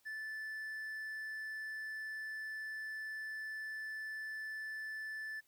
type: tone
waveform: triangle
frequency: 1751 Hz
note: A6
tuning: 9 cents flat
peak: -39 dBFS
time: 0.05-5.41 s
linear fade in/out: 20 ms
effects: white hiss -73 dBFS RMS until 5.47 s